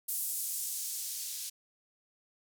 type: noise with band-pass filter sweep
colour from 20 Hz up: violet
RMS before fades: -37 dBFS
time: 0.08-1.5 s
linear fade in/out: 10 ms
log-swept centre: 10000 to 4300 Hz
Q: 0.92
effects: none